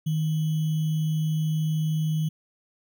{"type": "tone with sample-and-hold", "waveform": "sine", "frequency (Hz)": 156.5, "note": "D#3", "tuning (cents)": 10, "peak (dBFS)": -22, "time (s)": [0.06, 2.29], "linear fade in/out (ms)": 10, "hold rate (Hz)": 3150, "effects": []}